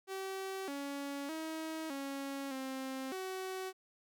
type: tone with pitch steps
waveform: sawtooth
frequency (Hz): 383.9 / 281.1 / 318.8 / 275.8 / 264.4 / 376.4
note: G4 / C#4 / D#4 / C#4 / C4 / F#4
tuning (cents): -36 / +24 / +42 / -9 / +18 / +30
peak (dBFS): -35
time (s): 0.07-3.73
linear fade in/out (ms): 50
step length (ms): 610
effects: none